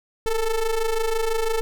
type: ring-modulated tone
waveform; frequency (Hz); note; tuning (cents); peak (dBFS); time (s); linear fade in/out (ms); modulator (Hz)
square; 220; A3; 0; -18; 0.26-1.61; 0; 233
effects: none